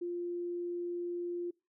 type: tone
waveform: sine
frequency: 349.2 Hz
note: F4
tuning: in tune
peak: -34 dBFS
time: 0.01-1.51 s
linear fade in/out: 10 ms
effects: noise-tail reverb RT60 0.3 s tail -26 dB re dry